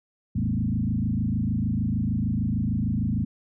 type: tone with frequency modulation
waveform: sine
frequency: 159.8 Hz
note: D#3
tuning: 47 cents sharp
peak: -22 dBFS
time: 0.35-3.25 s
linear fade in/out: 10 ms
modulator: 26.6 Hz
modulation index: 3.2
effects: none